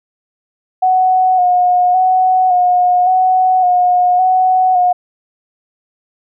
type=tone with vibrato; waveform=sine; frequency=732 Hz; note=F#5; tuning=19 cents flat; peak=-8 dBFS; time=0.82-4.93 s; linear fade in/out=10 ms; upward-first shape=square; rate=0.89 Hz; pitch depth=27 cents each way; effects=none